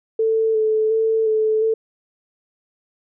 sine tone with vibrato, 440 Hz, A4, in tune, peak -15 dBFS, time 0.19-1.74 s, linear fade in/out 5 ms, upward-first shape square, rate 1.4 Hz, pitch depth 18 cents each way, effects none

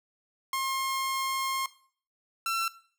sawtooth tone pair in turn, 1069 / 1346.9 Hz, C6 / E6, +37 / +37 cents, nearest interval major third, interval 400 cents, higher second, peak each -24 dBFS, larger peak neither, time 0.53-1.66 / 2.46-2.68 s, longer first, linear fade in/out 2 ms, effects noise-tail reverb RT60 0.5 s tail -18 dB re dry

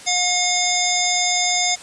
harmonic tone, 719 Hz, F#5, 50 cents flat, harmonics 1 / 3 / 5 / 7 / 9 / 10, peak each -24 / -24 / -24 / -24 / -24 / -24 dBFS, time 0.06-1.76 s, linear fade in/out 20 ms, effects white hiss -39 dBFS RMS until 1.82 s + resampled to 22050 Hz

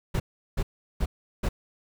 brown noise bursts, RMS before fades -25 dBFS, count 4, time 0.14-1.49 s, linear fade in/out 10 ms, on 60 ms, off 370 ms, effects none

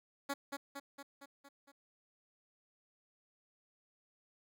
10% pulse tone with echo, 279.8 Hz, C#4, 16 cents sharp, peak -27 dBFS, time 0.29-0.34 s, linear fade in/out 10 ms, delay 230 ms, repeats 6, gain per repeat -4 dB, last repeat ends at 1.72 s, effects none

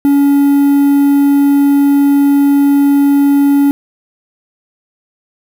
triangle tone with quantisation, 282.4 Hz, C#4, 32 cents sharp, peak -4 dBFS, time 0.05-3.71 s, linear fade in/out 0 ms, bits 5, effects none

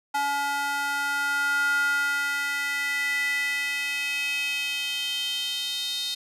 square tone with high-pass filter sweep, 283.7 Hz, C#4, 40 cents sharp, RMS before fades -27 dBFS, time 0.14-6.15 s, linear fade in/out 10 ms, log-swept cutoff 980 to 3800 Hz, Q 5.6, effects resampled to 32000 Hz + 9-bit

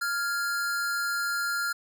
square tone pair together, 1396.9 / 1663.1 Hz, F6 / G#6, 0 / +2 cents, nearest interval minor third, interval 302 cents, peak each -28 / -36 dBFS, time 0.01-1.73 s, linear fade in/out 10 ms, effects none

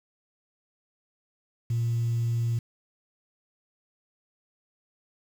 sine tone, 116.7 Hz, A#2, 2 cents sharp, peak -22 dBFS, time 1.7-2.59 s, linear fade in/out 5 ms, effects tanh soft clip ceiling -21 dBFS + 8-bit

